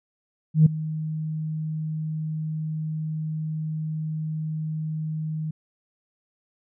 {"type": "tone with ADSR envelope", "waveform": "sine", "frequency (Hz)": 156.3, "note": "D#3", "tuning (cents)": 8, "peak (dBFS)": -8, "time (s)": [0.54, 5.51], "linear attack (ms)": 120, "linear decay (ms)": 7, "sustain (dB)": -18, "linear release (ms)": 6, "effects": ["tanh soft clip ceiling -6 dBFS"]}